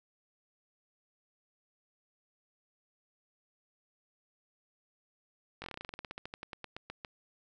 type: slowing click train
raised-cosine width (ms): 0.3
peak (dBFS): -25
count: 23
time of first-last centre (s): 5.62-7.048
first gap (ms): 20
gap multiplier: 1.1
effects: none